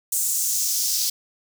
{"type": "noise with high-pass filter sweep", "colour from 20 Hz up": "white", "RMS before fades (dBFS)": -23, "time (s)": [0.12, 1.1], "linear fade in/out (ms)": 5, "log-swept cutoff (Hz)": [7900, 4800], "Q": 2.5, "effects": []}